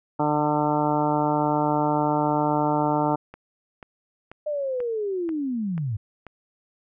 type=harmonic tone; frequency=149.4 Hz; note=D3; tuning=30 cents sharp; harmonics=1 / 2 / 3 / 4 / 5 / 6 / 7 / 8 / 9; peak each=-29 / -25 / -31 / -28 / -28 / -25 / -37 / -34 / -36 dBFS; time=0.19-3.16 s; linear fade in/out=10 ms
type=click train; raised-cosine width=0.5 ms; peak=-25 dBFS; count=7; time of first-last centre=3.34-6.267 s; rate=2.05 Hz
type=linear sweep; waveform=sine; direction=down; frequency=609 to 97.3 Hz; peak=-24 dBFS; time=4.46-5.97 s; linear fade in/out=10 ms
effects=none